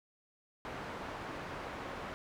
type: low-pass noise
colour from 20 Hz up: white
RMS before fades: -43 dBFS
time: 0.65-2.14 s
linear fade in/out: 0 ms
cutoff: 1300 Hz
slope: 12 dB/octave
effects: none